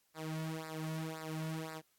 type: tone with flanger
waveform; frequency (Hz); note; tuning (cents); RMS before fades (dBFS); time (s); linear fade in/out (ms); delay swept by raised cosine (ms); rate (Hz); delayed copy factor
sawtooth; 158.7; D#3; +35; -41; 0.14-1.82; 50; 0.31 to 2.51; 1.9; -1
effects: white hiss -75 dBFS RMS until 1.98 s + AAC 64 kbps